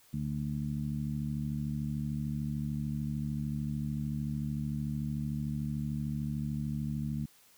harmonic tone, 73.42 Hz, D2, in tune, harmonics 1 / 2 / 3 / 4, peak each -42 / -34 / -36 / -47 dBFS, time 0.13-7.26 s, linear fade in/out 10 ms, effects white hiss -62 dBFS RMS until 7.57 s

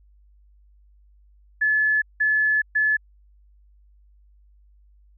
sine tone bursts at uneven times, 1722 Hz, A6, 38 cents flat, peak -17 dBFS, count 3, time 1.61-2.02 / 2.2-2.62 / 2.75-2.97 s, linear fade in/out 10 ms, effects added 50 Hz sine -52 dBFS peak until 5.17 s

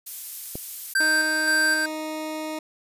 violet noise, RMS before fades -32 dBFS, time 0.06-0.94 s, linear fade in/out 10 ms
click, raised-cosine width 2 ms, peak -19 dBFS, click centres 0.555 s
square tone with tremolo, 1568 Hz, G6, in tune, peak -19 dBFS, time 0.95-1.86 s, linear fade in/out 5 ms, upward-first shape square, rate 1.9 Hz, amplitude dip 35%
20% pulse tone, 311.1 Hz, D#4, in tune, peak -24 dBFS, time 1-2.59 s, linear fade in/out 5 ms
effects resampled to 32000 Hz

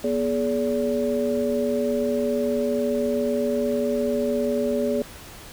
sine tone cluster, 241.7 / 420.1 / 573 Hz, B3 / G#4 / D5, -37 / +20 / -43 cents, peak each -25 dBFS, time 0.04-5.02 s, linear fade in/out 2 ms, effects pink hiss -42 dBFS RMS until 5.52 s

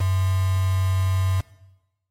sine tone with quantisation, 94 Hz, F#2, 28 cents sharp, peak -18 dBFS, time 0-1.41 s, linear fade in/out 10 ms, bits 5, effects noise-tail reverb RT60 1.0 s tail -19 dB re dry + MP3 64 kbps

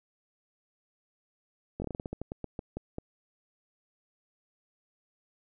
slowing click train, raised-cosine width 2 ms, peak -22 dBFS, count 15, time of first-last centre 1.8-2.984 s, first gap 20 ms, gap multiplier 1.2, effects none

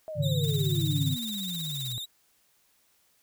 sine exponential sweep, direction down, 645 to 116.54 Hz, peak -34 dBFS, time 0.08-1.98 s, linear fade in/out 0 ms
sine chord, Ab suspended fourth, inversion none, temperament just, 103.83 / 138.43 / 155.74 Hz, Ab2 / Db3 / Eb3, 0 / -2 / +2 cents, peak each -31 / -28 / -28 dBFS, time 0.15-1.17 s, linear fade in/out 50 ms
40% pulse tone with vibrato, 3721 Hz, A#7, 4 cents flat, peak -33 dBFS, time 0.22-2.06 s, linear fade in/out 20 ms, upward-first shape sine, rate 16 Hz, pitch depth 68 cents each way
blue noise with tremolo, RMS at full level -40 dBFS, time 0.43-1.93 s, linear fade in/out 10 ms, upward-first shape sine, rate 19 Hz, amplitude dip 70%
effects white hiss -67 dBFS RMS until 3.22 s

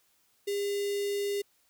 square tone with notch filter, 404.1 Hz, G#4, 47 cents flat, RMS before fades -31 dBFS, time 0.47-1.42 s, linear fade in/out 10 ms, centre 1200 Hz, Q 0.79, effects white hiss -69 dBFS RMS until 1.69 s

